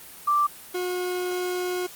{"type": "tone pair in turn", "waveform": ["sine", "40% pulse"], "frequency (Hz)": [1174.7, 361.3], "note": ["D6", "F#4"], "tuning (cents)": [0, -41], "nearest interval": "octave + minor sixth", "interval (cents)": 2041, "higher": "first", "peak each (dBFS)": [-18, -25], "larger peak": "first", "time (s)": [[0.27, 0.47], [0.74, 1.87]], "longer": "second", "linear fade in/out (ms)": 10, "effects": ["white hiss -44 dBFS RMS until 1.95 s", "Opus 32 kbps"]}